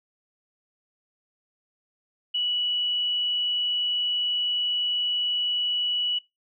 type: tone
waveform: sine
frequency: 2943 Hz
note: F#7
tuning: 10 cents flat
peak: -23 dBFS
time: 2.34-6.19 s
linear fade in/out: 10 ms
effects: noise-tail reverb RT60 0.2 s tail -21 dB re dry